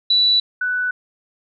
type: tone pair in turn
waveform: sine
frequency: 3951 / 1489.4 Hz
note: B7 / F#6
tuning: 0 / +11 cents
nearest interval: octave + perfect fourth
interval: 1689 cents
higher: first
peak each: -12 / -18 dBFS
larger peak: first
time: 0.1-0.4 / 0.61-0.91 s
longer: neither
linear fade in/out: 5 ms
effects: none